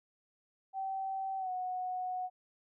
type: tone with pitch glide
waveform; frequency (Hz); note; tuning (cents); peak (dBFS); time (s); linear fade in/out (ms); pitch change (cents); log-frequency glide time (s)
sine; 771 to 735.3; G5 to F#5; -29 to -11; -34; 0.73-2.3; 50; -82; 1.38-1.5
effects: none